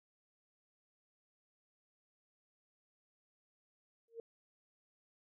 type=tone with exponential growth; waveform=sine; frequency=459.5 Hz; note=A#4; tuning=25 cents flat; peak=-39 dBFS; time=4.08-4.2 s; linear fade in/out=2 ms; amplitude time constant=25 ms; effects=none